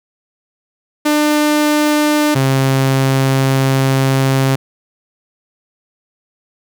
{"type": "tone pair in turn", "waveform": "sawtooth", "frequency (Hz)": [299.4, 134.14], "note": ["D4", "C3"], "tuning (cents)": [33, 43], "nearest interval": "octave + major second", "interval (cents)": 1390, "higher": "first", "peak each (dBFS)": -7, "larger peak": "neither", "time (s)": [[1.05, 2.35], [2.35, 4.56]], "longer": "second", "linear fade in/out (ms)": 10, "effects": []}